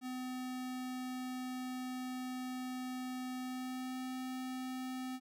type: tone with pitch glide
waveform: square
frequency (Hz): 254.3 to 257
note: C4 to C4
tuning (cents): -49 to -31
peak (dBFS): -40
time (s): 0.01-5.2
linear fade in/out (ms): 50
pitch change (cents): +18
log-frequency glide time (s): 3.39-4.05
effects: none